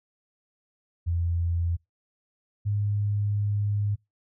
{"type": "tone pair in turn", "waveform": "sine", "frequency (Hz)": [85.3, 102.97], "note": ["F2", "G#2"], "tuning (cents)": [-40, -14], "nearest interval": "minor third", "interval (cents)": 326, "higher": "second", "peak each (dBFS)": -23, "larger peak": "neither", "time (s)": [[1.06, 1.77], [2.65, 3.96]], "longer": "second", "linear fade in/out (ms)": 20, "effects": ["noise-tail reverb RT60 0.2 s tail -25 dB re dry"]}